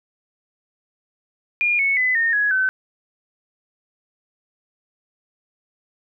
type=tone with pitch steps; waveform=sine; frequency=2421 / 2207 / 2012 / 1834.8 / 1672.8 / 1525.1 Hz; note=D#7 / C#7 / B6 / A#6 / G#6 / G6; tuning=-48 / -8 / +32 / -28 / +12 / -48 cents; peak=-16 dBFS; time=1.61-2.69 s; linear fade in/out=0 ms; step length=180 ms; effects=none